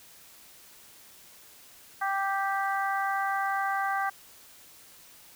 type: harmonic tone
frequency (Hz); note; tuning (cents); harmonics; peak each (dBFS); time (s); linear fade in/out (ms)
392; G4; 0; 2 / 3 / 4 / 5; -29 / -32 / -32 / -38; 2.01-4.1; 10
effects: white hiss -53 dBFS RMS until 5.35 s